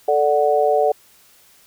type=chord; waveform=sine; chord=D major; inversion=second; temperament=equal; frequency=440 / 587.3 / 740 Hz; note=A4 / D5 / F#5; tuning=0 / 0 / 0 cents; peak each=-18 dBFS; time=0.08-0.92 s; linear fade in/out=5 ms; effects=white hiss -52 dBFS RMS until 1.66 s